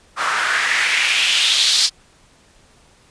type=noise with band-pass filter sweep; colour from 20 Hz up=white; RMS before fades=-17 dBFS; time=0.16-1.9 s; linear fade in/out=50 ms; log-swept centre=1200 to 4600 Hz; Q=3; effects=pink hiss -52 dBFS RMS until 3.1 s + resampled to 22050 Hz